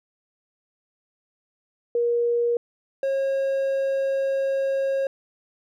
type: tone pair in turn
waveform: sine / triangle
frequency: 474.4 / 542.3 Hz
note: A#4 / C#5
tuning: +30 / -38 cents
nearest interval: major second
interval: 232 cents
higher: second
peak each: -19 dBFS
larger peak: neither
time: 1.95-2.57 / 3.03-5.07 s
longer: second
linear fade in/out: 2 ms
effects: none